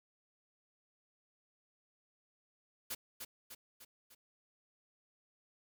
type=noise with echo; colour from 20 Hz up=white; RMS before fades=-40 dBFS; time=2.9-2.95 s; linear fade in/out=10 ms; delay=300 ms; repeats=4; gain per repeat=-5 dB; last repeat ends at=4.15 s; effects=none